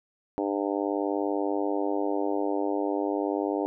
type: harmonic tone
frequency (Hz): 100.3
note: G2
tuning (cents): +40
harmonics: 3 / 4 / 5 / 6 / 7 / 8 / 9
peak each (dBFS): -29 / -31 / -33 / -35 / -36 / -37 / -38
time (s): 0.38-3.66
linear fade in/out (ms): 0
effects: none